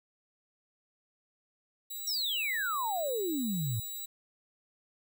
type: tone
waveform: 5% pulse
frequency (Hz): 3899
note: B7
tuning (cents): -23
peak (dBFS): -30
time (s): 1.9-4.06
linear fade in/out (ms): 10
type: exponential sweep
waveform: sine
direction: down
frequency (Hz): 5790 to 103.83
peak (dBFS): -30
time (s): 2.07-3.8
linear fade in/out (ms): 5
effects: none